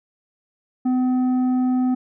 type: tone with tanh clipping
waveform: triangle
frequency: 253.7 Hz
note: B3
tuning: 47 cents sharp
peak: -18 dBFS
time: 0.85-1.95 s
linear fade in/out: 10 ms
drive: 11 dB
effects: none